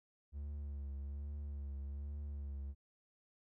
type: tone with vibrato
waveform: triangle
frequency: 71 Hz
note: C#2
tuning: 42 cents sharp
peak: -39 dBFS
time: 0.32-2.75 s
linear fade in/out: 50 ms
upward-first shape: triangle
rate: 1.2 Hz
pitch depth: 51 cents each way
effects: none